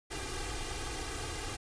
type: noise with comb filter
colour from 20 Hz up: pink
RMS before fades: -38 dBFS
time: 0.1-1.57 s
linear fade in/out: 20 ms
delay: 2.5 ms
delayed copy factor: +0.9
effects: resampled to 22050 Hz